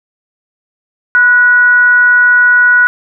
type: tone with frequency modulation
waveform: sine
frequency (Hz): 1467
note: F#6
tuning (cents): -15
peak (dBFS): -4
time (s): 1.15-2.87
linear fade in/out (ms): 0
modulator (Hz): 461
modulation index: 0.25
effects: none